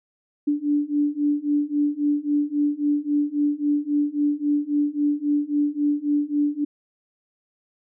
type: beating tone pair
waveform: sine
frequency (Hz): 290.4 / 294.1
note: D4 / D4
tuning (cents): -19 / +3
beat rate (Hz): 3.7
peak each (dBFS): -23 / -22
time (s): 0.47-6.65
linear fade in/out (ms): 10
effects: none